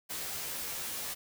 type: noise with comb filter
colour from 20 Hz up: white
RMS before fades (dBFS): -38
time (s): 0.09-1.15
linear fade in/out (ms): 20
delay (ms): 13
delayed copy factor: +0.8
effects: none